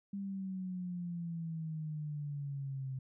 sine exponential sweep, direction down, 200 to 130.81 Hz, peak -37 dBFS, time 0.13-2.99 s, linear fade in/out 5 ms, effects none

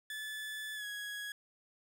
30% pulse tone with pitch glide, 1734 to 1665.3 Hz, A6 to G#6, -26 to +4 cents, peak -37 dBFS, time 0.1-1.32 s, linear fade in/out 2 ms, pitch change -70 cents, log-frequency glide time 0.75-0.85 s, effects none

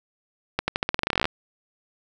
accelerating click train, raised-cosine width 0.3 ms, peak -6 dBFS, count 18, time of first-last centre 0.59-1.255 s, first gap 90 ms, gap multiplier 0.88, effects none

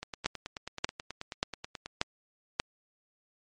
two click trains, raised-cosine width 0.2 ms, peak -20 / -9 dBFS, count 18 / 5, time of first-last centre 0.03-1.86 / 0.26-2.599 s, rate 9.29 / 1.71 Hz, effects MP3 48 kbps

